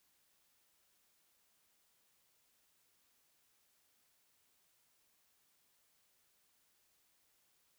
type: silence
effects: white hiss -75 dBFS RMS until 7.78 s